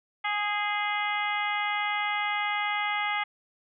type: harmonic tone with a mistuned harmonic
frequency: 415.3 Hz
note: G#4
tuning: in tune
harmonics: 2 / 3 / 4 / 5 / 6 / 7 / 8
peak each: -31 / -33 / -37 / -30 / -40 / -39 / -40 dBFS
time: 0.24-3.24 s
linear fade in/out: 10 ms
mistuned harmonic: 4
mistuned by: -21 cents
effects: none